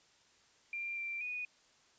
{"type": "tone with pitch steps", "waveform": "sine", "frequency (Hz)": [2379, 2358, 2471], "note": ["D7", "D7", "D#7"], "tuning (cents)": [22, 6, -13], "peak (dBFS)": -37, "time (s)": [0.73, 1.45], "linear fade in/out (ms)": 2, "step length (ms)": 240, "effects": ["white hiss -67 dBFS RMS until 1.98 s", "resampled to 16000 Hz"]}